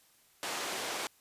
pink band-pass noise, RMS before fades -37 dBFS, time 0.43-1.07 s, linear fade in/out 0 ms, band 440 to 9300 Hz, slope 12 dB/octave, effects white hiss -65 dBFS RMS until 1.2 s + resampled to 32000 Hz

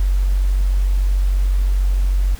sine tone, 46.81 Hz, F#1, 21 cents sharp, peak -13 dBFS, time 0-2.35 s, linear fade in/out 0 ms, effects pink hiss -40 dBFS RMS until 2.39 s

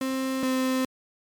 35% pulse tone pair in turn, 263.5 / 259.6 Hz, C4 / C4, +12 / -13 cents, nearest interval unison, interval 25 cents, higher first, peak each -24 / -21 dBFS, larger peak second, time 0.01-0.43 / 0.43-0.85 s, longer neither, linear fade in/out 2 ms, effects MP3 96 kbps

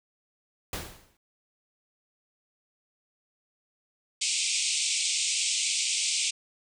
pink noise with exponential decay, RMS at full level -31 dBFS, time 0.73-1.17 s, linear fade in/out 2 ms, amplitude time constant 95 ms
white band-pass noise, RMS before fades -28 dBFS, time 4.21-6.31 s, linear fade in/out 10 ms, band 2200 to 8800 Hz, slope 96 dB/octave
effects none

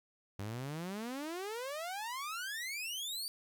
sawtooth exponential sweep, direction up, 95.9 to 4699 Hz, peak -35 dBFS, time 0.39-3.28 s, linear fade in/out 0 ms, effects 12-bit

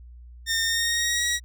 15% pulse tone with pitch glide, 1822 to 1910.4 Hz, A#6 to A#6, -40 to +42 cents, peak -16 dBFS, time 0.46-1.4 s, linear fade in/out 50 ms, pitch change +82 cents, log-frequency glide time 0.64-1.24 s, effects added 60 Hz sine -42 dBFS peak until 1.44 s

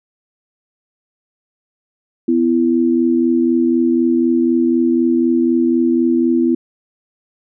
sine tone pair together, 251 / 335 Hz, B3 / E4, +28 / +28 cents, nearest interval perfect fourth, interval 500 cents, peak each -14 dBFS, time 2.28-6.55 s, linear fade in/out 5 ms, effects none

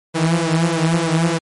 sawtooth tone with flanger, 164.8 Hz, E3, in tune, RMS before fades -17 dBFS, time 0.14-1.39 s, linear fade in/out 20 ms, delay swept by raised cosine 1.9 to 7.4 ms, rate 3.3 Hz, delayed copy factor +0.85, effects MP3 48 kbps

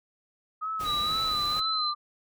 sine tone with vibrato, 1247 Hz, D#6, 3 cents sharp, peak -29 dBFS, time 0.61-1.95 s, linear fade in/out 20 ms, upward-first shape sine, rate 2.1 Hz, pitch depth 79 cents each way
pink noise, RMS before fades -40 dBFS, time 0.79-1.61 s, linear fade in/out 20 ms
sine tone with pitch glide, 3907 to 4066 Hz, B7 to B7, -19 to +50 cents, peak -27 dBFS, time 0.84-1.94 s, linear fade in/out 50 ms, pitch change +69 cents, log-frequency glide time 0.96-1.77 s
effects none

